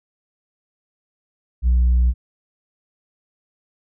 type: tone with tanh clipping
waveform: sine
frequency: 61.1 Hz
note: B1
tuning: 18 cents flat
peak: -13 dBFS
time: 1.62-2.14 s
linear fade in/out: 50 ms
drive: 1 dB
effects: none